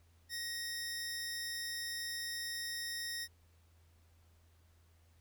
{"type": "tone pair together", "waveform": "sawtooth", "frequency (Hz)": [1875, 5303], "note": ["A#6", "E8"], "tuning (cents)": [10, 9], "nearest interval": "octave + tritone", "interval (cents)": 1799, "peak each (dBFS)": [-38, -39], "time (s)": [0.29, 3.28], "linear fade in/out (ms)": 50, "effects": ["added 83 Hz sine -64 dBFS peak until 5.2 s", "pink hiss -73 dBFS RMS until 5.2 s"]}